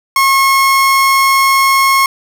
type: tone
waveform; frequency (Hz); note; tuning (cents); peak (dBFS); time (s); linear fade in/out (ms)
30% pulse; 1085; C#6; -37; -5; 0.16-2.06; 2
effects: none